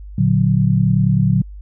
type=chord; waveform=sine; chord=Bb augmented; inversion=none; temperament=equal; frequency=116.54 / 146.83 / 185 Hz; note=Bb2 / D3 / F#3; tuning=0 / 0 / 0 cents; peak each=-16 dBFS; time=0.18-1.42 s; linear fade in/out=5 ms; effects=added 50 Hz sine -31 dBFS peak until 1.61 s